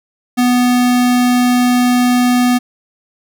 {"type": "tone", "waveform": "square", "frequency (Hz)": 246.9, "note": "B3", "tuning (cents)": 0, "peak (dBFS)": -10, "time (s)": [0.37, 2.59], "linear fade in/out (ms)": 20, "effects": []}